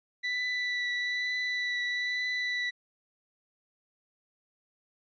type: tone with vibrato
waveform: 35% pulse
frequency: 1975.5 Hz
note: B6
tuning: in tune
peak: -27 dBFS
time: 0.23-2.71 s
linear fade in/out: 20 ms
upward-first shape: triangle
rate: 1.1 Hz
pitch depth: 15 cents each way
effects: resampled to 16000 Hz